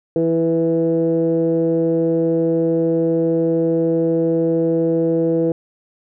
15% pulse tone with low-pass filter, 164.81 Hz, E3, in tune, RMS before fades -17 dBFS, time 0.16-5.52 s, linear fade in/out 2 ms, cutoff 430 Hz, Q 8.2, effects none

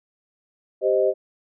sine chord, C minor, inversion second, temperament equal, 392 / 523.3 / 622.3 Hz, G4 / C5 / Eb5, 0 / 0 / 0 cents, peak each -21 dBFS, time 0.81-1.14 s, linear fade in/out 50 ms, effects none

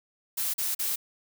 blue noise bursts, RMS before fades -29 dBFS, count 3, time 0.37-0.96 s, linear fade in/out 10 ms, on 170 ms, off 40 ms, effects none

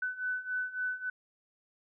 sine beating tone pair, 1500 / 1503.6 Hz, F#6 / F#6, +23 / +27 cents, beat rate 3.6 Hz, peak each -37 / -34 dBFS, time 0.02-1.1 s, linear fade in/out 5 ms, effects none

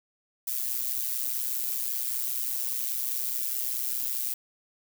violet noise with amplitude modulation, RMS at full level -27 dBFS, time 0.47-4.34 s, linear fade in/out 5 ms, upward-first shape sine, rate 125 Hz, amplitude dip 75%, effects none

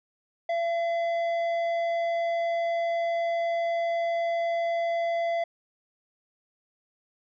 sine tone with tanh clipping, 677 Hz, E5, 46 cents sharp, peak -26 dBFS, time 0.49-5.44 s, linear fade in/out 5 ms, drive 9 dB, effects none

